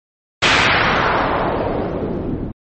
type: noise with low-pass filter sweep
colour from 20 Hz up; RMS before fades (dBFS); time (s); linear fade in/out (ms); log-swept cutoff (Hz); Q
white; -17; 0.42-2.52; 10; 2900 to 220; 1.2
effects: MP3 32 kbps